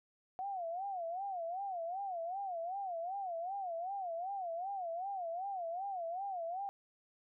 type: tone with vibrato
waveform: sine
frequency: 728 Hz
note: F#5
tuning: 28 cents flat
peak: -37 dBFS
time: 0.39-6.69 s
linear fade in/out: 0 ms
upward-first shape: sine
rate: 2.6 Hz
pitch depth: 170 cents each way
effects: none